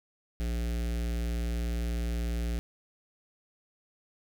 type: tone with notch filter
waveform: square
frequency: 58.27 Hz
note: A#1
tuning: in tune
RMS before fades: -31 dBFS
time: 0.4-2.59 s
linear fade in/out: 0 ms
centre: 1000 Hz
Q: 1.1
effects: none